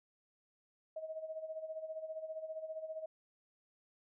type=tone with tremolo; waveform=sine; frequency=634 Hz; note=D#5; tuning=32 cents sharp; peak=-38 dBFS; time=0.96-3.06 s; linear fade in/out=5 ms; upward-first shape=sine; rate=15 Hz; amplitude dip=70%; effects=none